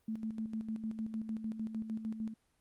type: tone with tremolo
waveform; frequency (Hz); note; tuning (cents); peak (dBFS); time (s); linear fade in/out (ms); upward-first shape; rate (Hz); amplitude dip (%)
sine; 220.4; A3; +3; -34; 0.08-2.34; 5; square; 6.6; 60
effects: pink hiss -75 dBFS RMS until 2.6 s + Opus 32 kbps